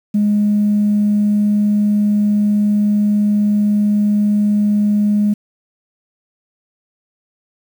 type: tone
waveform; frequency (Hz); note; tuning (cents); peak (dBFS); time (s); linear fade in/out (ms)
sine; 207.7; G#3; 0; -10; 0.14-5.34; 10
effects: tanh soft clip ceiling -7 dBFS + 7-bit